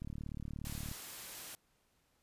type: click train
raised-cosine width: 5 ms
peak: -31 dBFS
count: 34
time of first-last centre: 0.02-0.914 s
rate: 36.9 Hz
type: noise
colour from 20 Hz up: white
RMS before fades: -47 dBFS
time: 0.65-1.55 s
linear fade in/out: 0 ms
effects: pink hiss -75 dBFS RMS until 2.22 s + resampled to 32000 Hz